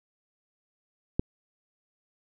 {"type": "click", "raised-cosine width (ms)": 3, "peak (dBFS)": -11, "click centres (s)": 1.195, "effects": []}